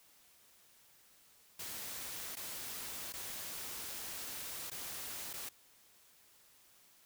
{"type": "noise with dropouts", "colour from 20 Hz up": "white", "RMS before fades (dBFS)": -44, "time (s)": [1.59, 5.49], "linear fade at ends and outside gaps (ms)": 5, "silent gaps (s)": [[2.355, 2.367], [3.125, 3.136], [4.701, 4.714], [5.332, 5.336]], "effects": ["white hiss -65 dBFS RMS until 7.05 s"]}